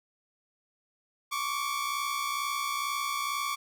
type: tone pair together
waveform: sawtooth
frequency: 1100 / 1162.2 Hz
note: C#6 / D6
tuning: -14 / -18 cents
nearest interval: minor second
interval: 96 cents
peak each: -30 / -28 dBFS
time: 1.31-3.56 s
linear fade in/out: 20 ms
effects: none